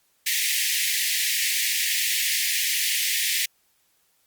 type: high-pass noise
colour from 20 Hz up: pink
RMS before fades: -24 dBFS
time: 0.26-3.46 s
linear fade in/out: 10 ms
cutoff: 1800 Hz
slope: 96 dB/octave
effects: white hiss -66 dBFS RMS until 4.26 s + Opus 48 kbps